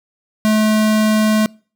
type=tone; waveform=square; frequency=215.6 Hz; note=A3; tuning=35 cents flat; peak=-12 dBFS; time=0.45-1.46 s; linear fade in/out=0 ms; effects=noise-tail reverb RT60 0.4 s tail -26 dB re dry